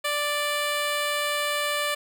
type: tone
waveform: 10% pulse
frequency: 587.3 Hz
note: D5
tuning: in tune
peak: -16 dBFS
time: 0.04-1.95 s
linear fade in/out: 10 ms
effects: none